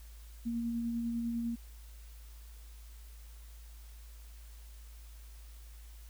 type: tone with tremolo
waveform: sine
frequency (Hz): 233.1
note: A#3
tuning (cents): 0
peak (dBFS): -31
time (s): 0.45-1.56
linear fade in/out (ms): 20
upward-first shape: sine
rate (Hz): 10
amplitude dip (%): 25
effects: added 55 Hz sine -48 dBFS peak until 6.09 s + white hiss -61 dBFS RMS until 6.09 s